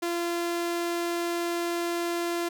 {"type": "tone", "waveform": "sawtooth", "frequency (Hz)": 343.3, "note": "F4", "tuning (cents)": -30, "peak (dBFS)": -23, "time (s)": [0.02, 2.49], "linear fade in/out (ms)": 10, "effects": []}